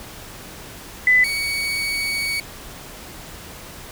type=tone pair in turn; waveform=sine / 30% pulse; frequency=2003 / 2243 Hz; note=B6 / C#7; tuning=+24 / +20 cents; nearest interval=major second; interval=196 cents; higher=second; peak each=-11 / -19 dBFS; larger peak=first; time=1.07-1.24 / 1.24-2.4 s; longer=second; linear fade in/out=2 ms; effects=pink hiss -38 dBFS RMS until 3.91 s

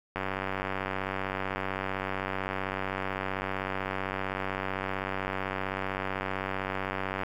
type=click train; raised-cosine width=0.5 ms; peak=-16 dBFS; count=678; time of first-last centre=0.16-7.234 s; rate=95.7 Hz; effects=9-bit

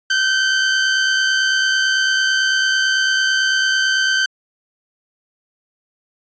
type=tone pair together; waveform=sawtooth; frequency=1480 / 1549 Hz; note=F#6 / G6; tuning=0 / -21 cents; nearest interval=minor second; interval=79 cents; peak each=-21 / -11 dBFS; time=0.1-4.26 s; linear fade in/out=5 ms; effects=resampled to 16000 Hz

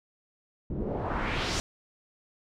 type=noise with low-pass filter sweep; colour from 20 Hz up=pink; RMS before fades=-31 dBFS; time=0.7-1.6 s; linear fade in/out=0 ms; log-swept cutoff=250 to 6700 Hz; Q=1.7; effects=none

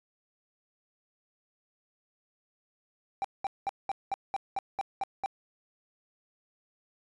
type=tone bursts; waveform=triangle; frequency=784 Hz; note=G5; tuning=in tune; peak=-26 dBFS; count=10; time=3.22-5.26 s; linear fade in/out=0 ms; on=24 ms; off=200 ms; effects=resampled to 22050 Hz

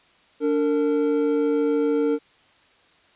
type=tone pair together; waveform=triangle; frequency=290 / 456.8 Hz; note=D4 / A#4; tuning=-22 / -35 cents; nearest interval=minor sixth; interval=787 cents; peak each=-20 / -19 dBFS; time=0.4-2.19 s; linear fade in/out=50 ms; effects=white hiss -57 dBFS RMS until 3.15 s + resampled to 8000 Hz

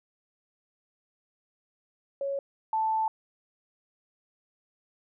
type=tone pair in turn; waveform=sine; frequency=554.4 / 880.1 Hz; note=C#5 / A5; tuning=0 / 0 cents; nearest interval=minor sixth; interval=800 cents; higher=second; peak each=-28 / -24 dBFS; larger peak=second; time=2.21-2.39 / 2.73-3.08 s; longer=second; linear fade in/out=2 ms; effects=none

